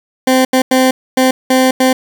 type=tone bursts at uneven times; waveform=20% pulse; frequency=259.1 Hz; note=C4; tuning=17 cents flat; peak=-3 dBFS; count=6; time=0.27-0.45 / 0.53-0.62 / 0.71-0.91 / 1.17-1.31 / 1.5-1.71 / 1.8-1.93 s; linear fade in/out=5 ms; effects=7-bit